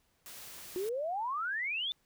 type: noise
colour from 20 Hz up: white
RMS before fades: -48 dBFS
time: 0.26-0.89 s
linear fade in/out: 0 ms
type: exponential sweep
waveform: sine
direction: up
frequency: 352.2 to 3621 Hz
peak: -32 dBFS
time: 0.76-1.92 s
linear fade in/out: 0 ms
effects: pink hiss -73 dBFS RMS until 2.05 s